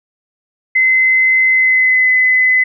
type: tone with pitch glide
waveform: sine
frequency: 2051 to 2022 Hz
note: C7 to B6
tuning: -35 to +40 cents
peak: -8 dBFS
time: 0.75-2.64 s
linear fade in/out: 10 ms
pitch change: -25 cents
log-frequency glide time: 1.5-2.09 s
effects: none